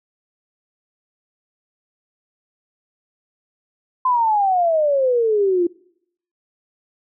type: exponential sweep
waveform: sine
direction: down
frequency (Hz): 1035 to 339.3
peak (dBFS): -14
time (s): 4.05-5.67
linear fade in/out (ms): 5
effects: noise-tail reverb RT60 0.7 s tail -23 dB re dry